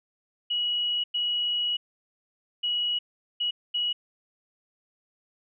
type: tone bursts at uneven times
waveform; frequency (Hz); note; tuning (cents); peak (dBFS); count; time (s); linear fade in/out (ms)
sine; 2916; F#7; -26; -24; 5; 0.5-1.04 / 1.14-1.77 / 2.63-2.99 / 3.4-3.51 / 3.74-3.93; 10
effects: none